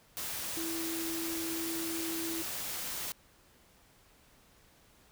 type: tone in noise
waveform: sine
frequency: 329.6 Hz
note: E4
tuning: in tune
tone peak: -36 dBFS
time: 0.57-2.42 s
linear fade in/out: 0 ms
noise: white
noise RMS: -38 dBFS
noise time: 0.17-3.12 s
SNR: -1 dB
effects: pink hiss -63 dBFS RMS until 5.11 s